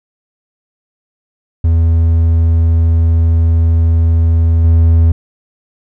triangle tone with level steps, 82.41 Hz, E2, in tune, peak -5 / -3 dBFS, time 1.64-5.12 s, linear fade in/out 5 ms, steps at 4.64 s, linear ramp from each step 2 ms, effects none

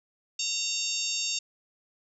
harmonic tone, 920 Hz, A#5, 23 cents flat, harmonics 3 / 4 / 5 / 6 / 7 / 8, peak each -35 / -35 / -35 / -35 / -35 / -35 dBFS, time 0.39-1.39 s, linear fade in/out 5 ms, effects none

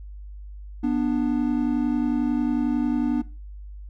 triangle tone pair together, 244.3 / 295.4 Hz, B3 / D4, -19 / +10 cents, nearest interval minor third, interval 329 cents, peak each -21 dBFS, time 0.83-3.22 s, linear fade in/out 10 ms, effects noise-tail reverb RT60 0.3 s tail -18 dB re dry + added 50 Hz sine -36 dBFS peak until 3.89 s

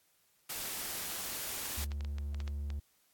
white noise, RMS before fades -39 dBFS, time 0.49-1.85 s, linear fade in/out 10 ms
clicks, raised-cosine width 0.2 ms, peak -30 dBFS, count 12, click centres 1.494 / 1.579 / 1.657 / 1.784 / 1.918 / 2.008 / 2.048 / 2.184 / 2.346 / 2.403 / 2.478 / 2.703 s
triangle tone, 71.8 Hz, D2, 39 cents flat, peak -33 dBFS, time 1.77-2.8 s, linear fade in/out 10 ms
effects white hiss -71 dBFS RMS until 3.13 s + AAC 64 kbps

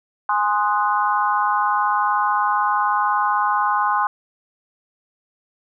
sine chord, Ab dominant seventh, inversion none, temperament equal, 830.6 / 1046.5 / 1244.5 / 1480 Hz, Ab5 / C6 / Eb6 / Gb6, 0 / 0 / 0 / 0 cents, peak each -21 / -20 / -23 / -26 dBFS, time 0.29-4.07 s, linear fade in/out 2 ms, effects none

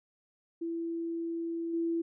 sine tone with level steps, 333.7 Hz, E4, 21 cents sharp, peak -32 / -28 dBFS, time 0.61-2.02 s, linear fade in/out 10 ms, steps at 1.73 s, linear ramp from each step 10 ms, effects none

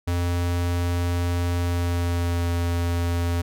square tone with pitch glide, 87.31 to 86.11 Hz, F2 to F2, 0 to -24 cents, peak -22 dBFS, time 0.07-3.42 s, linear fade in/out 10 ms, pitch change -24 cents, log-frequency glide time 1.59-2.47 s, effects none

